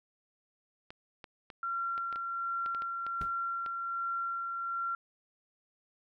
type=clicks; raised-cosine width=0.3 ms; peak=-29 dBFS; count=12; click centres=0.905 / 1.242 / 1.502 / 1.979 / 2.127 / 2.159 / 2.661 / 2.748 / 2.821 / 3.066 / 3.216 / 3.662 s
type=tone with tremolo; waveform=sine; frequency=1370 Hz; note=F6; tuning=34 cents flat; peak=-31 dBFS; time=1.63-4.95 s; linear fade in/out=2 ms; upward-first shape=sine; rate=1.3 Hz; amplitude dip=30%
type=noise with exponential decay; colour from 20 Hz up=brown; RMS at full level=-39 dBFS; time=3.21-3.35 s; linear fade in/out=1 ms; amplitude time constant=30 ms
effects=none